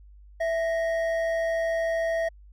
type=tone pair together; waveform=triangle; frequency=659.4 / 1865 Hz; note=E5 / A#6; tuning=0 / 0 cents; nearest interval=octave + tritone; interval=1800 cents; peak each=-22 / -32 dBFS; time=0.4-2.29 s; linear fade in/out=10 ms; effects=added 50 Hz sine -47 dBFS peak until 2.52 s